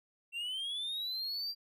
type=linear sweep; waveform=triangle; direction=up; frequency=2700 to 4757 Hz; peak=-34 dBFS; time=0.32-1.55 s; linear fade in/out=50 ms; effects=none